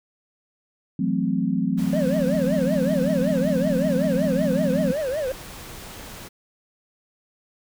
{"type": "chord", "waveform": "sine", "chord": "F# half-diminished seventh", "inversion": "third", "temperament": "equal with one note detuned", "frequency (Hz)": [164.81, 185, 220, 260.6], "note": ["E3", "F#3", "A3", "C4"], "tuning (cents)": [0, 0, 0, -7], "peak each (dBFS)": [-28, -24, -26, -25], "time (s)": [0.99, 4.92], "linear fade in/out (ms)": 5}
{"type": "noise", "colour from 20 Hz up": "pink", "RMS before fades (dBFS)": -39, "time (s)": [1.77, 6.29], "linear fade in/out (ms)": 20}
{"type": "tone with vibrato", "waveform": "triangle", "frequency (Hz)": 564, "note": "C#5", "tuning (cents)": 30, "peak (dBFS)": -21, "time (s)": [1.93, 5.32], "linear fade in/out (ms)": 2, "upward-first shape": "triangle", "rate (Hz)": 5.3, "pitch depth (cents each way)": 240}
{"effects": []}